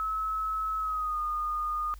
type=tone with pitch glide; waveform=sine; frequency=1293 to 1224 Hz; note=E6 to D#6; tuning=-34 to -29 cents; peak=-28 dBFS; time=0-1.94 s; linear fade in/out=0 ms; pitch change=-95 cents; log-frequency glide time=0.78-1.19 s; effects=added 50 Hz sine -43 dBFS peak until 1.99 s + white hiss -60 dBFS RMS until 1.99 s